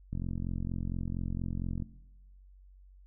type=click train; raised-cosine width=5 ms; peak=-23 dBFS; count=76; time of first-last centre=0.13-1.823 s; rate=44.3 Hz; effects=noise-tail reverb RT60 1.0 s tail -18 dB re dry + added 47 Hz sine -53 dBFS peak until 3.06 s